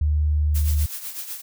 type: tone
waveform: sine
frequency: 75.2 Hz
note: D2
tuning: 42 cents sharp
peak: -17 dBFS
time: 0.01-0.86 s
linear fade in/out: 5 ms
type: noise with tremolo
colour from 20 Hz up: blue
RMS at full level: -30 dBFS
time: 0.54-1.42 s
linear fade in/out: 20 ms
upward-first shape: triangle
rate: 8 Hz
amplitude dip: 70%
effects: none